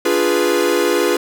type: chord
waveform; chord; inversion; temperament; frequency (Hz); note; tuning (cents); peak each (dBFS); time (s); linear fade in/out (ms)
45% pulse; D diminished seventh; none; equal; 293.7 / 349.2 / 415.3 / 493.9; D4 / F4 / Ab4 / Cb5; 0 / 0 / 0 / 0; -23 / -18 / -19 / -19; 0.05-1.17; 5
effects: none